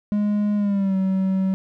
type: tone with pitch glide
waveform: triangle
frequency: 207.5 to 190.28 Hz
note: G#3 to F#3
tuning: -1 to +49 cents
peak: -16 dBFS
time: 0.12-1.54 s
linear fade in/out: 0 ms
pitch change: -150 cents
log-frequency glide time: 0.56-0.96 s
effects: none